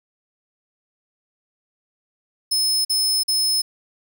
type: tone bursts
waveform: sawtooth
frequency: 5200 Hz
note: E8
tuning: 24 cents flat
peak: -15 dBFS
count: 3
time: 2.51-3.62 s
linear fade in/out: 10 ms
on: 340 ms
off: 45 ms
effects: none